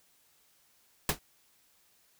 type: noise with exponential decay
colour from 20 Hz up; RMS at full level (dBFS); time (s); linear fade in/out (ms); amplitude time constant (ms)
pink; -22; 1.09-1.19; 1; 21
effects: white hiss -67 dBFS RMS until 2.19 s